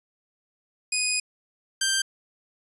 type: tone pair in turn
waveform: 10% pulse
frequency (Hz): 2489 / 1572.6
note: D#7 / G6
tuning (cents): 0 / +5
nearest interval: minor sixth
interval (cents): 795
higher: first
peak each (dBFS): -13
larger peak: neither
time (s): 0.92-1.2 / 1.81-2.02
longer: first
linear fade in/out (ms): 5
effects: resampled to 24000 Hz